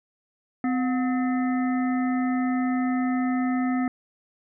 harmonic tone with a mistuned harmonic, 256.1 Hz, C4, 37 cents flat, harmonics 1 / 3 / 5 / 7 / 8, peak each -22 / -32 / -36 / -39 / -40 dBFS, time 0.64-3.88 s, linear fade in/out 2 ms, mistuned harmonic 3, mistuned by -100 cents, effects none

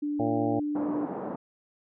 sine tone with pitch glide, 293.7 to 296.3 Hz, D4 to D4, 0 to +15 cents, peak -27 dBFS, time 0.02-1.06 s, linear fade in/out 10 ms, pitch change +15 cents, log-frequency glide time 0.2-0.86 s
harmonic tone, 114 Hz, A#2, 38 cents flat, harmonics 1 / 2 / 3 / 4 / 5 / 6 / 7, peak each -34 / -34 / -34 / -34 / -34 / -34 / -34 dBFS, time 0.19-0.6 s, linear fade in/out 10 ms
pink band-pass noise, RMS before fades -35 dBFS, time 0.75-1.36 s, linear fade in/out 5 ms, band 180 to 1000 Hz, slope 24 dB/octave
effects none

